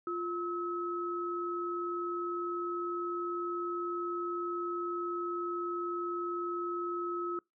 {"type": "tone pair together", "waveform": "sine", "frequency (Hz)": [349.2, 1289], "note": ["F4", "E6"], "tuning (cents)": [0, -39], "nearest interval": "octave + major seventh", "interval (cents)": 2261, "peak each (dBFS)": [-35, -36], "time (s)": [0.07, 7.39], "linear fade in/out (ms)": 2, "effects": ["noise-tail reverb RT60 0.2 s tail -26 dB re dry"]}